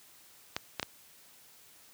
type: clicks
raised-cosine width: 0.2 ms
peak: -14 dBFS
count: 3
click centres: 0.565 / 0.797 / 0.829 s
effects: white hiss -58 dBFS RMS until 1.93 s + high-pass 60 Hz 12 dB/octave